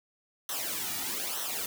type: noise with flanger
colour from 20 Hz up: white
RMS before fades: -34 dBFS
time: 0.49-1.66 s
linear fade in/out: 2 ms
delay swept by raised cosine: 0.42 to 1.92 ms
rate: 1.1 Hz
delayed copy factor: -0.75
effects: none